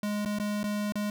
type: tone with dropouts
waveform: square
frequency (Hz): 207.7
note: G#3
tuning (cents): 0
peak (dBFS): -29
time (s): 0.03-1.1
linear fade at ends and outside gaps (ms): 2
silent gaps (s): 0.25-0.258 / 0.387-0.398 / 0.632-0.64 / 0.922-0.955
effects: none